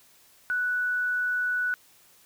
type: tone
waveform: sine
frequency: 1480 Hz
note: F#6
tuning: in tune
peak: -24 dBFS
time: 0.5-1.74 s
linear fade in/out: 0 ms
effects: white hiss -58 dBFS RMS until 2.25 s